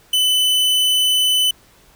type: tone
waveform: 45% pulse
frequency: 3010 Hz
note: F#7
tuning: 29 cents sharp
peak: -13 dBFS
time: 0.13-1.51 s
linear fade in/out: 5 ms
effects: pink hiss -51 dBFS RMS until 1.95 s